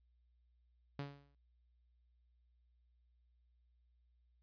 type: tone with exponential decay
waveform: sawtooth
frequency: 141.7 Hz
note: C#3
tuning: 38 cents sharp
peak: -35 dBFS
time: 0.99-1.35 s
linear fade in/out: 2 ms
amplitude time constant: 77 ms
effects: added 60 Hz sine -70 dBFS peak until 4.42 s + resampled to 11025 Hz